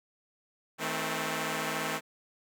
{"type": "chord", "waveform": "5% pulse", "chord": "A diminished", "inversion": "second", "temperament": "equal with one note detuned", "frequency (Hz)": [159.2, 220, 261.6], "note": ["Eb3", "A3", "C4"], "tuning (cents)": [40, 0, 0], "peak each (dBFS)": -24, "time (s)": [0.78, 2.01], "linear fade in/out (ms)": 50, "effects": []}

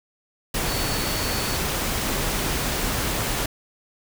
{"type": "tone in noise", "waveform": "sine", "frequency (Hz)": 4449, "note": "C#8", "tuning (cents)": 5, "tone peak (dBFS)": -33, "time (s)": [0.68, 1.57], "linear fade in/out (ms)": 5, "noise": "pink", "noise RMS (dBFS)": -25, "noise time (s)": [0.54, 3.46], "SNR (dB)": -11, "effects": []}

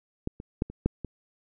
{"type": "clicks", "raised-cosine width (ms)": 3, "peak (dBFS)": [-16, -26, -12, -27, -10, -21], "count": 6, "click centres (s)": [0.274, 0.401, 0.621, 0.7, 0.86, 1.047], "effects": []}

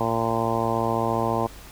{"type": "harmonic tone", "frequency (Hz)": 114.4, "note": "A#2", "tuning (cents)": -32, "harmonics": [1, 2, 3, 4, 5, 6, 7, 8, 9], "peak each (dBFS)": [-30, -30, -30, -30, -30, -30, -30, -30, -30], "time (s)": [0, 1.47], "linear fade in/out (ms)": 5, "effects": ["added 50 Hz sine -45 dBFS peak until 1.71 s", "pink hiss -45 dBFS RMS until 1.71 s"]}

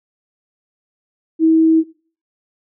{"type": "tone", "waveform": "sine", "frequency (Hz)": 322.1, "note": "E4", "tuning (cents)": -40, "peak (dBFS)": -8, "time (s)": [1.39, 1.84], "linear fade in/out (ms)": 50, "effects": ["noise-tail reverb RT60 0.4 s tail -17 dB re dry"]}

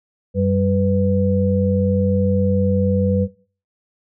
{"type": "tone cluster", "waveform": "sine", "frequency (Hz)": [93.7, 193, 495.5], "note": ["F#2", "G3", "B4"], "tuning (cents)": [22, -27, 6], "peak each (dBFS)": -19, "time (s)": [0.34, 3.28], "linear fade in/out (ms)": 50, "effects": ["noise-tail reverb RT60 0.4 s tail -18 dB re dry"]}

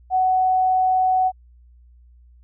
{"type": "tone", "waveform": "sine", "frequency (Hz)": 746, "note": "F#5", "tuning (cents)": 14, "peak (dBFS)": -15, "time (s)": [0.1, 1.32], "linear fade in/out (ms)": 50, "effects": ["added 60 Hz sine -47 dBFS peak until 2.43 s"]}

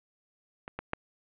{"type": "clicks", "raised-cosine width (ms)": 0.5, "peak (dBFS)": [-25, -20, -14], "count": 3, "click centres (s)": [0.679, 0.79, 0.934], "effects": ["resampled to 8000 Hz", "9-bit"]}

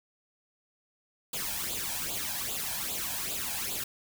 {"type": "noise with flanger", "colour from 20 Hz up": "white", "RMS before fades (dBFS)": -34, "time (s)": [1.33, 3.84], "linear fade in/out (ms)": 5, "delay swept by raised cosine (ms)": [0.26, 1.26], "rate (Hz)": 2.5, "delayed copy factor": 0.7, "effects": []}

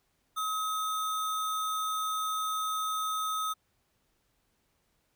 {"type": "tone with sample-and-hold", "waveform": "sine", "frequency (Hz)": 1274, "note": "D#6", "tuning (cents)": 41, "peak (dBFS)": -29, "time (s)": [0.36, 3.54], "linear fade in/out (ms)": 20, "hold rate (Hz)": 4900, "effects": ["pink hiss -74 dBFS RMS until 5.15 s"]}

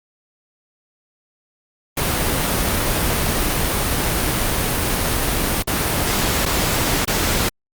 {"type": "noise with dropouts", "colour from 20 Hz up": "pink", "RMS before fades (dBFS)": -19, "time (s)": [1.97, 7.49], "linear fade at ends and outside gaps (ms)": 5, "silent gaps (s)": [[5.626, 5.673], [6.454, 6.46], [7.05, 7.075]], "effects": ["Opus 32 kbps"]}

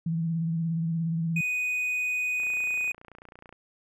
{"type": "tone with vibrato", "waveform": "sine", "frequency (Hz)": 164.81, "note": "E3", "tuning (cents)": 0, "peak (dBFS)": -25, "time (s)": [0.06, 1.41], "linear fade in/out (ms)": 5, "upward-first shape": "sine", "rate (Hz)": 17, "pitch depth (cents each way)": 39}
{"type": "tone", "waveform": "triangle", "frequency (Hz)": 2489, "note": "D#7", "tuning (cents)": 0, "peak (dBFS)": -24, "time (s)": [1.36, 2.92], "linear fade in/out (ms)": 5}
{"type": "click train", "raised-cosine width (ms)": 0.5, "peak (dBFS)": -32, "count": 34, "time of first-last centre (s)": [2.4, 3.526], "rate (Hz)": 29.3}
{"effects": []}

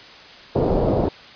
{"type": "low-pass noise", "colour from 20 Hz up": "white", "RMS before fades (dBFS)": -19, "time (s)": [0.55, 1.09], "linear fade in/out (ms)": 10, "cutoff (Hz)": 620, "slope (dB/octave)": 24, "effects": ["white hiss -42 dBFS RMS until 1.35 s", "resampled to 11025 Hz"]}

